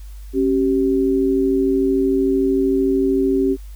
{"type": "tone pair together", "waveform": "sine", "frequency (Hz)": [272.2, 385.5], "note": ["C#4", "G4"], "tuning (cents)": [-31, -29], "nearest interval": "tritone", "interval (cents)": 602, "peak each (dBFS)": -17, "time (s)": [0.33, 3.57], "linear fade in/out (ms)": 50, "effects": ["added 50 Hz sine -32 dBFS peak until 3.75 s", "white hiss -52 dBFS RMS until 3.75 s"]}